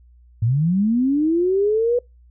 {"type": "linear sweep", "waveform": "sine", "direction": "up", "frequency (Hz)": [105.5, 493.9], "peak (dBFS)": -15, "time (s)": [0.42, 1.99], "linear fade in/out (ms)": 5, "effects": ["noise-tail reverb RT60 0.2 s tail -25 dB re dry", "added 60 Hz sine -47 dBFS peak until 2.3 s"]}